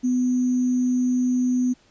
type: tone with sample-and-hold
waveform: sine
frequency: 250.6 Hz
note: B3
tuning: 25 cents sharp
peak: -18 dBFS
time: 0.03-1.74 s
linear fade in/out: 20 ms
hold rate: 6300 Hz
effects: pink hiss -58 dBFS RMS until 1.9 s + resampled to 16000 Hz